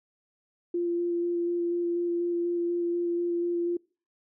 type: tone with vibrato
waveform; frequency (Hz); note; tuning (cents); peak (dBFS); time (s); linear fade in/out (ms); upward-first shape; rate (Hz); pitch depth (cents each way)
sine; 345.7; F4; -18; -25; 0.74-3.77; 5; square; 4.1; 9
effects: noise-tail reverb RT60 0.4 s tail -26 dB re dry